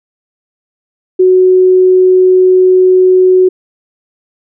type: tone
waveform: sine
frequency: 370 Hz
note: F#4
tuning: in tune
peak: -3 dBFS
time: 1.19-3.49 s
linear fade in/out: 10 ms
effects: none